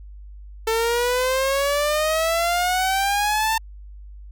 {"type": "exponential sweep", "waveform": "sawtooth", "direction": "up", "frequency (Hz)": [444.1, 900], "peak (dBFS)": -15, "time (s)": [0.67, 3.58], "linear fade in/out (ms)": 5, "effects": ["added 50 Hz sine -37 dBFS peak until 4.31 s"]}